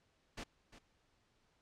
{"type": "noise with echo", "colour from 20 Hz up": "pink", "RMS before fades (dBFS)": -45, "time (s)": [0.37, 0.44], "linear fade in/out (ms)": 10, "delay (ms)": 350, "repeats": 1, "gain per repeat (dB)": -13, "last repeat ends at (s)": 0.79, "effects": ["pink hiss -75 dBFS RMS until 1.61 s", "low-pass 6000 Hz 12 dB/octave"]}